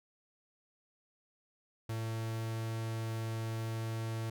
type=tone; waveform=45% pulse; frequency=112.4 Hz; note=A2; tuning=37 cents sharp; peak=-35 dBFS; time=1.89-4.3 s; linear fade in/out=5 ms; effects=none